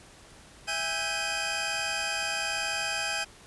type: tone cluster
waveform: 20% pulse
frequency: 657 / 817 / 1553 / 2512 Hz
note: E5 / G#5 / G6 / D#7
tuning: -6 / -29 / -17 / +16 cents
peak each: -33 / -30 / -29 / -28 dBFS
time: 0.67-3.25 s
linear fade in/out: 20 ms
effects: pink hiss -52 dBFS RMS until 3.46 s + resampled to 24000 Hz